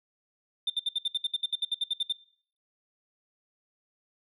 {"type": "tone bursts", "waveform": "sine", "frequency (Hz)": 3587, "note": "A7", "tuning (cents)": 33, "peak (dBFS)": -23, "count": 16, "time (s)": [0.67, 2.125], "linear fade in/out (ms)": 5, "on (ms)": 30, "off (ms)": 65, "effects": ["noise-tail reverb RT60 0.5 s tail -17 dB re dry", "tanh soft clip ceiling -23 dBFS"]}